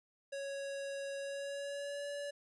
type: tone with pitch glide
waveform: square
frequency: 554.4 to 573 Hz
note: C#5 to D5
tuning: 0 to -43 cents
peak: -40 dBFS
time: 0.32-2.31 s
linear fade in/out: 10 ms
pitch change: +57 cents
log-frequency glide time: 1.18-2.08 s
effects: resampled to 24000 Hz + 13-bit